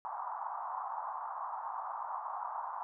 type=band-pass noise; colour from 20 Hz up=white; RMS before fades=-40 dBFS; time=0.05-2.83 s; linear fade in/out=0 ms; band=790 to 1100 Hz; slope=48 dB/octave; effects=none